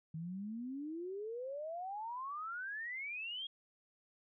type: exponential sweep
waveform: sine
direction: up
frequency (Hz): 155.56 to 3302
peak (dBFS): -40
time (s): 0.14-3.47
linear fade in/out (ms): 5
effects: none